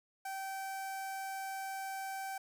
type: tone with notch filter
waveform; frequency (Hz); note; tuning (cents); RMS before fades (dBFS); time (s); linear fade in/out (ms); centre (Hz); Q
sawtooth; 774; G5; -22; -41; 0.25-2.38; 5; 3500; 1.1
effects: none